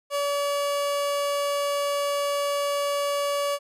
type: tone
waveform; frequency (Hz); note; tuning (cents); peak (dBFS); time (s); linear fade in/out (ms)
30% pulse; 571; D5; -49; -21; 0.1-3.59; 50
effects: resampled to 32000 Hz